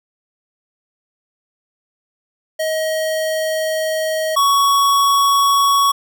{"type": "tone pair in turn", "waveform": "square", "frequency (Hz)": [632, 1118], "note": ["D#5", "C#6"], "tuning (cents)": [27, 14], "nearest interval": "minor seventh", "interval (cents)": 987, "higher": "second", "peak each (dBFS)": [-18, -12], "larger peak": "second", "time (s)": [[2.59, 4.36], [4.36, 5.92]], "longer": "first", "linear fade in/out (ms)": 10, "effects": []}